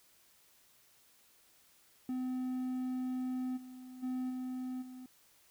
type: tone with level steps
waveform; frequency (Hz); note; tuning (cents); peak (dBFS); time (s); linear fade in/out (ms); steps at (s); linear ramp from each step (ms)
triangle; 254.9; C4; -45; -32 / -45 / -32 / -35 / -44; 2.09-5.06; 2; 3.56 / 4.02 / 4.29 / 4.81; 20
effects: white hiss -66 dBFS RMS until 5.5 s